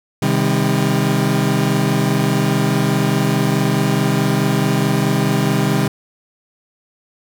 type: chord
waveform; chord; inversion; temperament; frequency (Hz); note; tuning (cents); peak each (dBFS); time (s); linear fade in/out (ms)
30% pulse; C minor; none; equal with one note detuned; 130.81 / 155.56 / 200.1; C3 / Eb3 / G3; 0 / 0 / +36; -16; 0.22-5.88; 5
effects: none